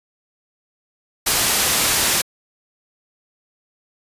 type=low-pass noise; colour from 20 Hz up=white; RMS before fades=-18 dBFS; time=1.26-2.22 s; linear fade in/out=10 ms; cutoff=12000 Hz; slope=12 dB/octave; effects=resampled to 32000 Hz